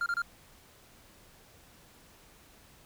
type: tone bursts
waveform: triangle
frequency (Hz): 1396.9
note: F6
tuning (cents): 0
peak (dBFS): -26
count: 3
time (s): 0.01-0.219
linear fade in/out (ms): 2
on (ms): 51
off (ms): 28
effects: pink hiss -58 dBFS RMS until 2.85 s